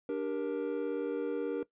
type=chord; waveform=triangle; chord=G minor; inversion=second; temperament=just; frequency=294 / 392 / 470.4 Hz; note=D4 / G4 / Bb4; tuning=+2 / 0 / +16 cents; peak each=-34 / -36 / -32 dBFS; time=0.09-1.63 s; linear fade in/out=2 ms; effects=noise-tail reverb RT60 0.1 s tail -18 dB re dry + resampled to 8000 Hz